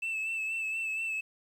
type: tone with vibrato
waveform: sine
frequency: 2637 Hz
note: E7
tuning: in tune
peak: -28 dBFS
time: 0.02-1.21 s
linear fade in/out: 10 ms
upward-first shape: sine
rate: 4.2 Hz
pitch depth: 33 cents each way
effects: tanh soft clip ceiling -30 dBFS + 10-bit